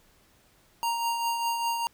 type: tone with tremolo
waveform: square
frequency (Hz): 932.3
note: A#5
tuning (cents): 0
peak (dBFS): -25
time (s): 0.83-1.87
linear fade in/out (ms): 0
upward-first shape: triangle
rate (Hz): 5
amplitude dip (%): 45
effects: pink hiss -62 dBFS RMS until 1.93 s